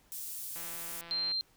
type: high-pass noise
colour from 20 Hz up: pink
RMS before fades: -41 dBFS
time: 0.12-1.01 s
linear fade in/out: 0 ms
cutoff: 10000 Hz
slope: 12 dB/octave
type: click train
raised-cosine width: 0.3 ms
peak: -32 dBFS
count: 129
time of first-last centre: 0.56-1.317 s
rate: 169 Hz
type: tone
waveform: sine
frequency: 4161 Hz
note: C8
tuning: 10 cents flat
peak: -30 dBFS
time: 1.11-1.41 s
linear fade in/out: 0 ms
effects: pink hiss -66 dBFS RMS until 1.56 s